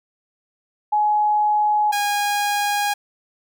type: tone pair in turn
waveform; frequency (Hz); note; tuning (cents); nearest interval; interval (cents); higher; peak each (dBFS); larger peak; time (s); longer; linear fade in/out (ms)
sine / sawtooth; 842 / 819.9; G#5 / G#5; +24 / -22; unison; 46; first; -15; neither; 0.92-1.92 / 1.92-2.94; second; 10
effects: none